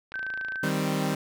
click train, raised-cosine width 0.3 ms, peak -25 dBFS, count 13, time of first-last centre 0.12-0.558 s, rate 27.4 Hz
sine tone, 1544 Hz, G6, 27 cents flat, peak -30 dBFS, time 0.14-0.69 s, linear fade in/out 0 ms
sawtooth chord, C minor, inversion first, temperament equal, 155.56 / 196 / 261.6 Hz, Eb3 / G3 / C4, 0 / 0 / 0 cents, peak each -25 / -25 / -27 dBFS, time 0.63-1.15 s, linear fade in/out 5 ms
effects none

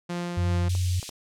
sawtooth tone with tremolo, 174.61 Hz, F3, in tune, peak -24 dBFS, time 0.09-0.69 s, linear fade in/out 10 ms, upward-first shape triangle, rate 2.7 Hz, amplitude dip 30%
sine tone, 90.4 Hz, F#2, 40 cents flat, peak -22 dBFS, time 0.37-1 s, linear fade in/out 5 ms
white high-pass noise, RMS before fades -35 dBFS, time 0.69-1.1 s, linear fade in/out 5 ms, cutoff 2600 Hz, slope 24 dB/octave
clicks, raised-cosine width 1 ms, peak -26 dBFS, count 3, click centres 0.751 / 1.029 / 1.092 s
effects low-pass 8000 Hz 12 dB/octave

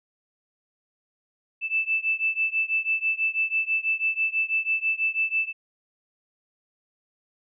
sine beating tone pair, 2637 / 2643.1 Hz, E7 / E7, 0 / +4 cents, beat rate 6.1 Hz, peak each -25 / -26 dBFS, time 1.61-5.53 s, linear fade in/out 50 ms, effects none

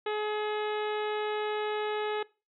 harmonic tone, 423.5 Hz, G#4, 34 cents sharp, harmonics 1 / 2 / 3 / 4 / 5 / 6 / 7 / 8 / 9, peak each -30 / -36 / -40 / -42 / -44 / -46 / -47 / -48 / -49 dBFS, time 0.06-2.23 s, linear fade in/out 5 ms, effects noise-tail reverb RT60 0.3 s tail -21 dB re dry

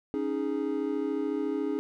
triangle chord, C# suspended second, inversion none, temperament equal, 277.2 / 311.1 / 415.3 Hz, C#4 / D#4 / G#4, 0 / 0 / 0 cents, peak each -30 dBFS, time 0.14-1.79 s, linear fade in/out 0 ms, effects none

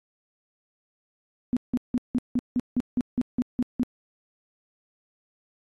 sine tone bursts, 246.9 Hz, B3, in tune, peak -20 dBFS, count 12, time 1.53-3.832 s, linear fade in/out 0 ms, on 36 ms, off 170 ms, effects AAC 32 kbps

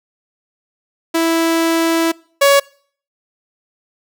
sawtooth tone pair in turn, 329.6 / 560.3 Hz, E4 / C#5, 0 / +18 cents, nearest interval major sixth, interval 918 cents, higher second, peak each -9 / -4 dBFS, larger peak second, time 1.14-2.12 / 2.41-2.6 s, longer first, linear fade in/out 10 ms, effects noise-tail reverb RT60 0.5 s tail -24 dB re dry

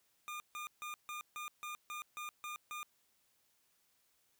25% pulse tone bursts, 1211 Hz, D#6, 47 cents flat, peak -38 dBFS, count 10, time 0.28-2.83 s, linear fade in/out 0 ms, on 120 ms, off 150 ms, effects white hiss -75 dBFS RMS until 4.39 s

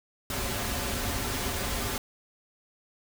pink noise with comb filter, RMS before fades -31 dBFS, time 0.3-1.98 s, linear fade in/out 2 ms, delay 6.3 ms, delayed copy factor -0.65, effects none

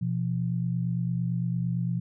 sine tone pair together, 123.55 / 172.4 Hz, B2 / F3, +1 / -22 cents, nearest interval tritone, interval 577 cents, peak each -28 dBFS, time 0.01-2 s, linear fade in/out 10 ms, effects none

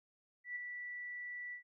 sine tone with ADSR envelope, 1961 Hz, B6, 13 cents flat, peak -37 dBFS, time 0.44-1.63 s, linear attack 120 ms, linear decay 8 ms, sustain -5 dB, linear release 100 ms, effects none

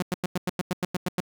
sawtooth tone bursts, 180.4 Hz, F#3, 44 cents flat, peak -20 dBFS, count 11, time 0-1.204 s, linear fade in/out 2 ms, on 24 ms, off 94 ms, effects 10-bit

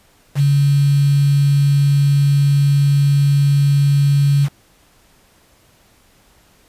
sine tone with quantisation, 141.5 Hz, C#3, 36 cents sharp, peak -10 dBFS, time 0.35-4.49 s, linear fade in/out 50 ms, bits 5, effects pink hiss -53 dBFS RMS until 6.68 s + resampled to 32000 Hz

